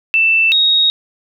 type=tone pair in turn; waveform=sine; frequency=2660 / 3762 Hz; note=E7 / A#7; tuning=+15 / +15 cents; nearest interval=tritone; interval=600 cents; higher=second; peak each=-9 dBFS; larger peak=neither; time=0.14-0.52 / 0.52-0.9 s; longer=neither; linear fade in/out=0 ms; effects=none